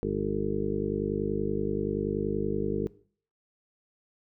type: harmonic tone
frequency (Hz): 50.5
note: G#1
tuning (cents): -48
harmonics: 1 / 2 / 3 / 4 / 6 / 7 / 8 / 9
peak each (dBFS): -38 / -38 / -38 / -34 / -36 / -35 / -33 / -33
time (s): 0.03-2.87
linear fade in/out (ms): 0
effects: noise-tail reverb RT60 0.5 s tail -20 dB re dry